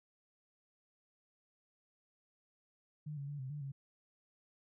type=tone with pitch steps; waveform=sine; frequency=150.8 / 140.4 / 145 / 130.9 / 147.4 / 137.5 Hz; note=D3 / C#3 / D3 / C3 / D3 / C#3; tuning=+46 / +22 / -22 / +1 / +7 / -14 cents; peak=-40 dBFS; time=3.06-3.72 s; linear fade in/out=10 ms; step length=110 ms; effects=none